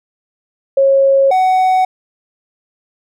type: tone pair in turn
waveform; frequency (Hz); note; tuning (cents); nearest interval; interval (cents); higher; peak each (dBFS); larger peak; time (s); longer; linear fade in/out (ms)
sine / triangle; 545 / 747.3; C#5 / F#5; -29 / +17; perfect fourth; 546; second; -7; neither; 0.77-1.31 / 1.31-1.85; neither; 5
effects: none